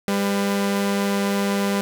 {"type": "tone pair together", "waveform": "sawtooth", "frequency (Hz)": [199.6, 503], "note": ["G3", "B4"], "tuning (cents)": [32, 32], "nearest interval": "octave + major third", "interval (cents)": 1600, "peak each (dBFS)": [-16, -25], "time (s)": [0.08, 1.81], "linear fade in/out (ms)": 0, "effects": []}